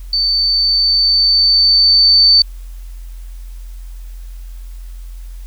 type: tone with level ramp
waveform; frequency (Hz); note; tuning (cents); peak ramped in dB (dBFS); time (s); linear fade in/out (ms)
sine; 4547; C#8; +43; -12 to -5; 0.13-2.42; 2
effects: added 43 Hz sine -27 dBFS peak until 5.46 s + white hiss -49 dBFS RMS until 5.46 s